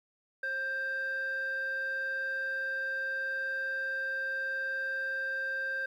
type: tone pair together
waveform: sine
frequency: 535 / 1580.2 Hz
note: C5 / G6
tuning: +38 / +13 cents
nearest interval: octave + perfect fifth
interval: 1875 cents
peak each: -40 / -30 dBFS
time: 0.43-5.86 s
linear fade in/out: 5 ms
effects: tanh soft clip ceiling -28 dBFS + 11-bit